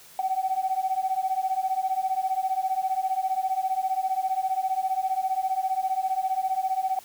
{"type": "beating tone pair", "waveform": "sine", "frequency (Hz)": [752, 767], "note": ["F#5", "G5"], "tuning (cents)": [28, -38], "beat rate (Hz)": 15, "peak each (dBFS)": -26, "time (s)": [0.19, 6.99], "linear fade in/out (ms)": 2, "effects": ["tanh soft clip ceiling -16 dBFS", "white hiss -50 dBFS RMS until 7.04 s"]}